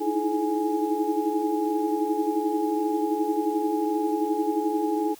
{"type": "tone cluster", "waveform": "sine", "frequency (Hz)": [309.3, 320.2, 332, 425, 831], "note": ["D#4", "D#4", "E4", "G#4", "G#5"], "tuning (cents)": [-10, 50, 12, 40, 1], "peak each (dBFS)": -29, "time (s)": [0, 5.15], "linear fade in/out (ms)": 20, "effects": ["white hiss -50 dBFS RMS until 5.19 s"]}